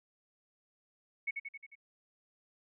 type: tone with echo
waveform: sine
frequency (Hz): 2211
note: C#7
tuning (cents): -5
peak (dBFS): -31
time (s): 1.27-1.31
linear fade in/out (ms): 10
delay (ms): 89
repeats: 5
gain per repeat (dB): -4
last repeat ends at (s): 1.755
effects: none